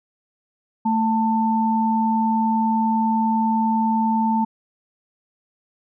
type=tone pair together; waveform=sine; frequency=222.5 / 890 Hz; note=A3 / A5; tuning=+20 / +20 cents; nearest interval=2 octaves; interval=2400 cents; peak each=-19 / -20 dBFS; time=0.85-4.45 s; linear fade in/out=10 ms; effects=none